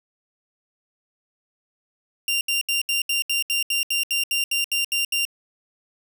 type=tone bursts; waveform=sawtooth; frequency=2781 Hz; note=F7; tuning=8 cents flat; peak=-17 dBFS; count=15; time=2.28-5.252 s; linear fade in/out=2 ms; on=130 ms; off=73 ms; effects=8-bit